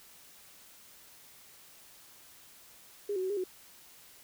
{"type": "tone with pitch steps", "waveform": "sine", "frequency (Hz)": [408.7, 371.7, 376.1, 409.4, 369.2], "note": ["G#4", "F#4", "F#4", "G#4", "F#4"], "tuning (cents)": [-28, 8, 28, -25, -4], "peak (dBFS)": -30, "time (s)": [3.09, 3.44], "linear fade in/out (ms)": 5, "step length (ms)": 70, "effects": ["white hiss -56 dBFS RMS until 4.23 s"]}